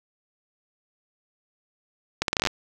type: accelerating click train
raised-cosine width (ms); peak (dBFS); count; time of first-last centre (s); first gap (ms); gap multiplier
0.2; -5; 10; 2.22-2.472; 62; 0.78
effects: 7-bit